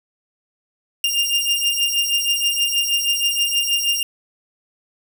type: beating tone pair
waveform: sawtooth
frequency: 2800 / 2806.3 Hz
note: F7 / F7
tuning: +4 / +8 cents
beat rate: 6.3 Hz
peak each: -17 dBFS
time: 1.04-4.03 s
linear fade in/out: 2 ms
effects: none